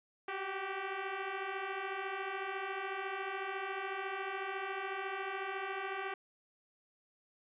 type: beating tone pair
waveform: 10% pulse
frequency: 377.1 / 391.1 Hz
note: F#4 / G4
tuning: +33 / -4 cents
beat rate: 14 Hz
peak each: -34 / -30 dBFS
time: 0.28-6.14 s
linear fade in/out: 5 ms
effects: resampled to 8000 Hz